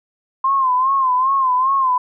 sine tone with vibrato, 1047 Hz, C6, 1 cent sharp, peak -13 dBFS, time 0.44-1.98 s, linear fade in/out 5 ms, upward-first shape sine, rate 2.5 Hz, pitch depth 84 cents each way, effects none

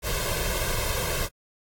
pink noise with comb filter, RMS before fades -27 dBFS, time 0.02-1.29 s, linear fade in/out 50 ms, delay 1.9 ms, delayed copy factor +0.8, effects AAC 64 kbps

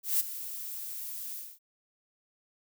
violet noise with ADSR envelope, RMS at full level -25 dBFS, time 0.03-1.59 s, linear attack 170 ms, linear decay 16 ms, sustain -14 dB, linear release 250 ms, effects none

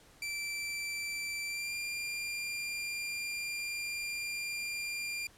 sawtooth tone with pitch glide, 2337 to 2392 Hz, D7 to D7, -9 to +31 cents, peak -32 dBFS, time 0.22-5.27 s, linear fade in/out 2 ms, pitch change +40 cents, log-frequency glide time 1.45-1.74 s, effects pink hiss -60 dBFS RMS until 5.37 s + low-pass 12000 Hz 12 dB/octave

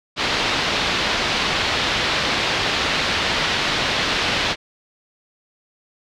white low-pass noise, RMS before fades -21 dBFS, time 0.16-4.56 s, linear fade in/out 50 ms, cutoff 4200 Hz, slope 24 dB/octave, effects none

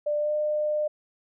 sine tone with pitch glide, 593 to 603 Hz, D5 to D5, +17 to +46 cents, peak -23 dBFS, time 0.06-0.88 s, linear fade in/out 10 ms, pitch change +29 cents, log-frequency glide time 0.17-0.34 s, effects none

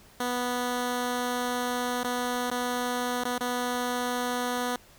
10% pulse tone with dropouts, 246.2 Hz, B3, 5 cents flat, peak -19 dBFS, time 0.2-4.76 s, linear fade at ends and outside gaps 2 ms, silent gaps 2.033-2.044 / 2.503-2.514 / 3.237-3.252 / 3.381-3.408 s, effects pink hiss -55 dBFS RMS until 4.98 s

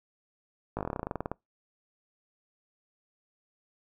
slowing click train, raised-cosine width 1 ms, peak -18 dBFS, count 17, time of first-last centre 0.77-1.316 s, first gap 18 ms, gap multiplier 1.08, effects noise-tail reverb RT60 0.2 s tail -26 dB re dry

